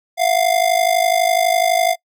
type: ring-modulated tone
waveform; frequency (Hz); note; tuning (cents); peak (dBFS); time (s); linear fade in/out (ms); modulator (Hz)
square; 698.5; F5; 0; -11; 0.17-1.96; 50; 26
effects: noise-tail reverb RT60 0.1 s tail -24 dB re dry